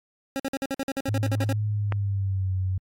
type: tone bursts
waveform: 25% pulse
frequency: 271.2 Hz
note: C#4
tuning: 38 cents flat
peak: -22 dBFS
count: 14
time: 0.36-1.527 s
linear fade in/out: 0 ms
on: 36 ms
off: 51 ms
type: tone with pitch glide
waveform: sine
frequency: 105.7 to 93.63 Hz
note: G#2 to F#2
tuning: +31 to +21 cents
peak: -23 dBFS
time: 1.08-2.78 s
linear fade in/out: 5 ms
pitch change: -210 cents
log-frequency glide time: 1.66-2.53 s
type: click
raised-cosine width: 0.5 ms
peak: -14 dBFS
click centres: 1.923 s
effects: AAC 48 kbps